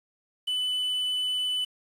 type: tone with quantisation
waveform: triangle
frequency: 2997 Hz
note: F#7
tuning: 22 cents sharp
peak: -24 dBFS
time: 0.47-1.65 s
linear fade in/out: 10 ms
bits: 8
effects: resampled to 32000 Hz